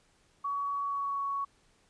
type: tone with pitch glide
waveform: sine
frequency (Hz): 1128 to 1115.7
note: C#6 to C#6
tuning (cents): +30 to +11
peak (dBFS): -30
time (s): 0.44-1.45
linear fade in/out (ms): 10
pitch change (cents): -19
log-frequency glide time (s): 0.75-1.24
effects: pink hiss -67 dBFS RMS until 1.89 s + resampled to 22050 Hz